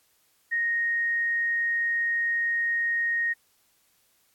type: tone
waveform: sine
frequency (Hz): 1864.7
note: A#6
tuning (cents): 0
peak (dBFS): -23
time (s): 0.51-3.34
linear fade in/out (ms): 20
effects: white hiss -66 dBFS RMS until 4.34 s + AAC 64 kbps